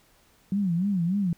sine tone with vibrato, 185 Hz, F#3, in tune, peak -22 dBFS, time 0.52-1.33 s, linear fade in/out 2 ms, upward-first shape sine, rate 3.4 Hz, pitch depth 180 cents each way, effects pink hiss -61 dBFS RMS until 1.37 s

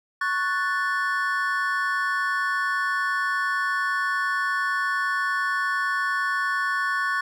triangle chord, F# minor, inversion second, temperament equal, 1108.7 / 1480 / 1760 Hz, C#6 / F#6 / A6, 0 / 0 / 0 cents, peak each -25 dBFS, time 0.21-7.21 s, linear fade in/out 5 ms, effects none

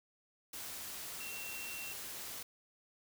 sine tone in noise, 2721 Hz, F7, 46 cents flat, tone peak -45 dBFS, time 1.2-1.93 s, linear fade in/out 5 ms, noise white, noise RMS -45 dBFS, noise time 0.53-2.43 s, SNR -3 dB, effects none

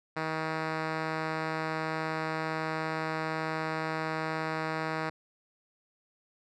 5% pulse tone with low-pass filter, 158.7 Hz, D#3, 35 cents sharp, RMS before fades -33 dBFS, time 0.16-5.1 s, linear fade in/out 10 ms, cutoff 3600 Hz, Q 0.62, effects none

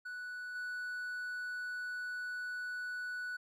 triangle tone with level steps, 1480 Hz, F#6, in tune, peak -39 / -36 dBFS, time 0.05-3.37 s, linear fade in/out 10 ms, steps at 0.55 s, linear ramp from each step 5 ms, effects none

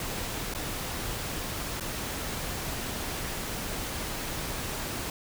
pink noise with dropouts, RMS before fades -34 dBFS, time 0-5.1 s, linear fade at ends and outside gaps 2 ms, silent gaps 0.539-0.548 / 1.799-1.807 s, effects none

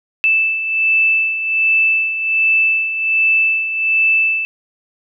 sine beating tone pair, 2637 / 2638.3 Hz, E7 / E7, 0 / +1 cents, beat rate 1.3 Hz, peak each -20 / -13 dBFS, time 0.24-4.45 s, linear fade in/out 0 ms, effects none

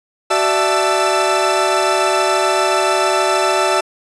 40% pulse tone cluster, 376.9 / 595 / 667 / 879 / 1327 Hz, F#4 / D5 / E5 / A5 / E6, +32 / +22 / +20 / -2 / +11 cents, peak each -19 dBFS, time 0.3-3.81 s, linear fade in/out 10 ms, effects resampled to 24000 Hz

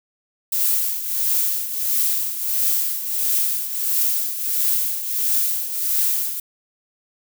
violet noise with tremolo, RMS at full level -18 dBFS, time 0.52-6.4 s, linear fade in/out 5 ms, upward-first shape triangle, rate 1.5 Hz, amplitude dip 70%, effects none

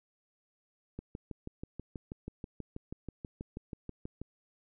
click train, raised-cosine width 3 ms, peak -27 dBFS, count 21, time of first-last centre 0.99-4.216 s, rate 6.2 Hz, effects none

